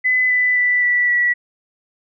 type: tone with pitch steps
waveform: sine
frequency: 2012 / 1994.6 / 1977.4 / 1960.4 / 1943.5 Hz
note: B6 / B6 / B6 / B6 / B6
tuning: +32 / +17 / +2 / -13 / -28 cents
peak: -13 dBFS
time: 0.04-1.34 s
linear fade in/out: 20 ms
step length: 260 ms
effects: none